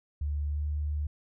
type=tone with pitch glide; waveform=sine; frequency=73.2 to 74.35 Hz; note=D2 to D2; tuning=-5 to +22 cents; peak=-28 dBFS; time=0.21-1.07 s; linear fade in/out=5 ms; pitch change=+27 cents; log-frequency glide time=0.48-0.63 s; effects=none